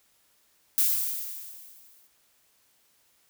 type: noise with exponential decay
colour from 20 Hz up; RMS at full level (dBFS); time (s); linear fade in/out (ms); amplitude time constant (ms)
violet; -21; 0.78-2.07; 0; 280
effects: white hiss -66 dBFS RMS until 3.29 s